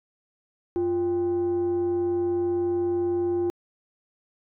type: tone with frequency modulation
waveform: sine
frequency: 349.2 Hz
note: F4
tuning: in tune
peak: -21 dBFS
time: 0.76-3.5 s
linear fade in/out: 0 ms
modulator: 442 Hz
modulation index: 0.28
effects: tanh soft clip ceiling -18 dBFS